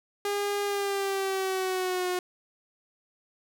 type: tone with pitch glide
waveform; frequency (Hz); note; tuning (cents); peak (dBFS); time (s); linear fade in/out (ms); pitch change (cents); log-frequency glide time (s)
sawtooth; 406.4 to 362.1; G#4 to F#4; -38 to -37; -23; 0.25-2.19; 2; -199; 0.64-2.08
effects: none